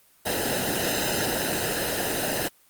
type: noise with comb filter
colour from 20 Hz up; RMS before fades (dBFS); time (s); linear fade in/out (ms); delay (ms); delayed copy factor
pink; -26; 0.25-2.49; 20; 0.88; -0.95
effects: white hiss -59 dBFS RMS until 2.69 s + Opus 24 kbps